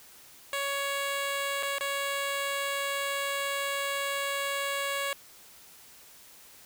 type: tone with dropouts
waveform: 10% pulse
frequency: 558 Hz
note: C#5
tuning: 11 cents sharp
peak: -21 dBFS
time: 0.53-5.13 s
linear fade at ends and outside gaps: 1 ms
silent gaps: 1.627-1.631 / 1.784-1.808 s
effects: white hiss -53 dBFS RMS until 6.65 s